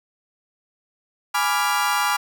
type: chord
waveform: 35% pulse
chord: G# diminished seventh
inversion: none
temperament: equal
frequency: 830.6 / 987.8 / 1174.7 / 1396.9 Hz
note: G#5 / B5 / D6 / F6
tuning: 0 / 0 / 0 / 0 cents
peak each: -23 dBFS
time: 1.34-2.17 s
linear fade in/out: 10 ms
effects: none